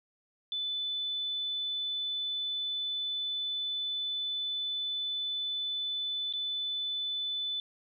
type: tone with dropouts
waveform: sine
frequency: 3500 Hz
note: A7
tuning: 10 cents flat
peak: -31 dBFS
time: 0.52-7.6 s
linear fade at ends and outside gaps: 1 ms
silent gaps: 6.326-6.336 s
effects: none